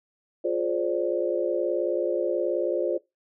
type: chord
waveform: sine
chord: D half-diminished seventh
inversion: first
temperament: just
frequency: 352.4 / 422.9 / 528.6 / 587.3 Hz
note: F4 / Ab4 / C5 / D5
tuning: +16 / +31 / +18 / 0 cents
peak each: -27 / -31 / -28 / -29 dBFS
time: 0.44-2.98 s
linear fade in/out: 10 ms
effects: noise-tail reverb RT60 0.2 s tail -22 dB re dry